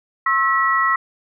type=tone cluster; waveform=sine; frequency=1079 / 1311 / 1932 Hz; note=C#6 / E6 / B6; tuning=-47 / -10 / -39 cents; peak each=-19 dBFS; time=0.26-0.96 s; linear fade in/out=5 ms; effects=none